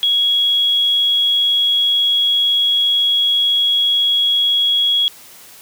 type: tone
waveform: sine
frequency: 3326 Hz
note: G#7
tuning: 2 cents sharp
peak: -12 dBFS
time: 0.03-5.08 s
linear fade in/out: 0 ms
effects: white hiss -41 dBFS RMS until 5.61 s + high-pass 80 Hz 12 dB/octave